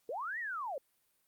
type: linear two-way sweep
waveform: sine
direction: up then down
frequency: 420 to 1975.5 to 502 Hz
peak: -36 dBFS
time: 0.09-0.78 s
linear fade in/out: 2 ms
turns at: 0.39 s
effects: white hiss -75 dBFS RMS until 1.27 s + Opus 48 kbps